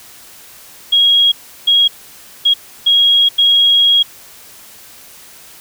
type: tone bursts at uneven times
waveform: sine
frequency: 3293 Hz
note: G#7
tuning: 15 cents flat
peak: -7 dBFS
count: 5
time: 0.92-1.32 / 1.67-1.88 / 2.45-2.54 / 2.86-3.29 / 3.38-4.03 s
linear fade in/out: 10 ms
effects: white hiss -39 dBFS RMS until 5.6 s